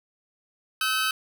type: tone pair together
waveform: 20% pulse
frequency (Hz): 1291 / 1530.7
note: E6 / G6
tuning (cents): -37 / -42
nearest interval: minor third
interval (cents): 295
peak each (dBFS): -21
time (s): 0.81-1.11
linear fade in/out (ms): 2
effects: none